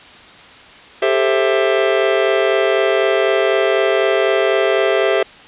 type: chord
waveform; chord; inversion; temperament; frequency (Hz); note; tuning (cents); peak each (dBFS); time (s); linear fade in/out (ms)
45% pulse; A minor seventh; third; just; 396 / 440 / 528 / 660; G4 / A4 / C5 / E5; +18 / 0 / +16 / +2; -17 / -20 / -20 / -18; 1.02-5.23; 5
effects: white hiss -40 dBFS RMS until 5.47 s + resampled to 8000 Hz